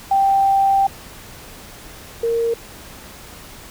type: tone pair in turn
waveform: sine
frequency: 784 / 462.8 Hz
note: G5 / A#4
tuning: 0 / -13 cents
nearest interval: major sixth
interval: 913 cents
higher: first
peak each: -12 / -16 dBFS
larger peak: first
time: 0.11-0.87 / 2.23-2.54 s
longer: first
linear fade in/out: 5 ms
effects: pink hiss -39 dBFS RMS until 3.7 s